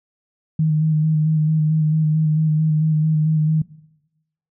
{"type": "tone with vibrato", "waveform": "sine", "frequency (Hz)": 155.56, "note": "D#3", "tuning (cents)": 0, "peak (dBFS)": -14, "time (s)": [0.59, 3.62], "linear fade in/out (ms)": 5, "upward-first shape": "square", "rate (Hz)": 4.5, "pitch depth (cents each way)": 20, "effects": ["noise-tail reverb RT60 0.9 s tail -19 dB re dry"]}